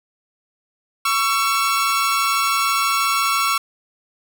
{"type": "tone pair together", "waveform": "sawtooth", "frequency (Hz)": [1117.1, 1343], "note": ["C#6", "E6"], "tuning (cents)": [13, 32], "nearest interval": "minor third", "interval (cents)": 319, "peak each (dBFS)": -16, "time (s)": [1.05, 3.58], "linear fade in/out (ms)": 5, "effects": []}